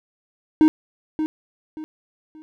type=tone with echo; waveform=triangle; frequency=311.1 Hz; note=D#4; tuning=in tune; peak=-8 dBFS; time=0.61-0.68 s; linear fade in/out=0 ms; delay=580 ms; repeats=3; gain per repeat=-10 dB; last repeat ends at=2.42 s; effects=none